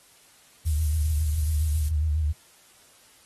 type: tone with vibrato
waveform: sine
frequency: 76.8 Hz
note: D#2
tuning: 22 cents flat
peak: -21 dBFS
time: 0.65-2.33 s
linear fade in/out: 20 ms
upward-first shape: sine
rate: 7.3 Hz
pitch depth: 68 cents each way
type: noise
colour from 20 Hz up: violet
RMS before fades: -36 dBFS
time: 0.66-1.89 s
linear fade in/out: 2 ms
effects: white hiss -56 dBFS RMS until 3.25 s + AAC 32 kbps